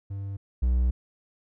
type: tone pair in turn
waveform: triangle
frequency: 98.8 / 61.76 Hz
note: G2 / B1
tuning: +14 / +1 cents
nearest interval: minor sixth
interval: 813 cents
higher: first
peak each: -29 / -18 dBFS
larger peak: second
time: 0.1-0.37 / 0.62-0.91 s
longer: second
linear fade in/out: 10 ms
effects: none